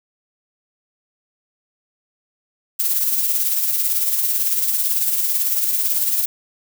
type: noise with tremolo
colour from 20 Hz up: violet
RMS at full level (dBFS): -17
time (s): 2.79-6.26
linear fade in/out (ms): 10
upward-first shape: triangle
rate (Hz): 18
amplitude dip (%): 50
effects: none